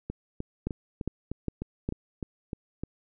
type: two click trains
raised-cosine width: 3 ms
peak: -20 / -16 dBFS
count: 10 / 4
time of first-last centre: 0.1-2.836 / 0.67-1.89 s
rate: 3.29 / 2.46 Hz
effects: none